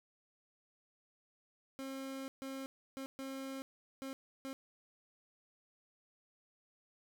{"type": "tone bursts at uneven times", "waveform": "30% pulse", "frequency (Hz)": 268.4, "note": "C4", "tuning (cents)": 44, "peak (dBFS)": -39, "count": 6, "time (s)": [[1.79, 2.28], [2.42, 2.66], [2.97, 3.06], [3.19, 3.62], [4.02, 4.13], [4.45, 4.53]], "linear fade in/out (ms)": 0, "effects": []}